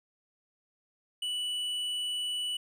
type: tone with hard clipping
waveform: sine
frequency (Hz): 2960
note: F#7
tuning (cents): 0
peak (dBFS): -32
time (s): 1.22-2.57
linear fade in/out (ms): 5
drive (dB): 6
effects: none